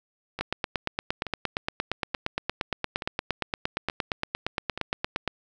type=two click trains; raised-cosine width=0.3 ms; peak=-10 / -17 dBFS; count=43 / 6; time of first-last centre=0.41-5.277 / 0.39-4.776 s; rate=8.63 / 1.14 Hz; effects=none